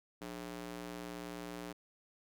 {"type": "tone with high-pass filter", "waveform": "square", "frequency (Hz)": 59.4, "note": "A#1", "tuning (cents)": 33, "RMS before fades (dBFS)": -45, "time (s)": [0.21, 1.73], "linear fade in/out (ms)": 10, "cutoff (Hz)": 250, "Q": 1, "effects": []}